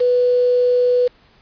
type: tone with quantisation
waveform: sine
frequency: 493.9 Hz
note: B4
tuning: in tune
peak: -12 dBFS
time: 0-1.08 s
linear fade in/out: 10 ms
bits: 5
effects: pink hiss -53 dBFS RMS until 1.41 s + resampled to 11025 Hz